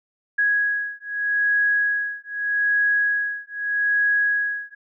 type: beating tone pair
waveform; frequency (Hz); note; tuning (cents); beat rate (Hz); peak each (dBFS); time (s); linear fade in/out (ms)
sine; 1661.2 / 1662.01; G#6 / G#6; 0 / +1; 0.81; -22; 0.38-4.75; 10
effects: none